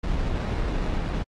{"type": "noise with sample-and-hold", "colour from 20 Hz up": "brown", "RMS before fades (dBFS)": -26, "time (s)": [0.03, 1.23], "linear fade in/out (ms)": 10, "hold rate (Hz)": 3150, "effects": ["low-pass 5000 Hz 12 dB/octave", "AAC 32 kbps"]}